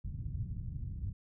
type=low-pass noise; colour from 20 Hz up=white; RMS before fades=-39 dBFS; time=0.04-1.13 s; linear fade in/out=10 ms; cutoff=130 Hz; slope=24 dB/octave; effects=none